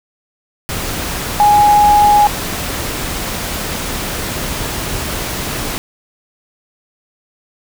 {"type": "tone in noise", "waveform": "sine", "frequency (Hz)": 830, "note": "G#5", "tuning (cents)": -1, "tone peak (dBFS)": -6, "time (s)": [1.4, 2.27], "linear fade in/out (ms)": 0, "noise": "pink", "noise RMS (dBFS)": -21, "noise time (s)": [0.69, 5.78], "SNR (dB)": 12, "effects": []}